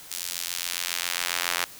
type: tone with high-pass filter sweep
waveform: sawtooth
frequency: 87.31 Hz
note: F2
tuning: in tune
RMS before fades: -30 dBFS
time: 0.11-1.65 s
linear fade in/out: 0 ms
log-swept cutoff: 5500 to 1400 Hz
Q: 0.7
effects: white hiss -45 dBFS RMS until 1.79 s